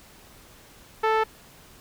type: tone with low-pass filter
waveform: 5% pulse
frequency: 440 Hz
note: A4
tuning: in tune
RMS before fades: -22 dBFS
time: 1.03-1.24 s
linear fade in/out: 10 ms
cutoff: 1100 Hz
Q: 0.9
effects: pink hiss -51 dBFS RMS until 1.8 s